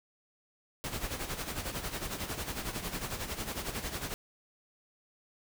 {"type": "noise with tremolo", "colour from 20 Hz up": "pink", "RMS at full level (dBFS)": -35, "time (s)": [0.84, 4.14], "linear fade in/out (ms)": 0, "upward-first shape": "sine", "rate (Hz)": 11, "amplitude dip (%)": 65, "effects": []}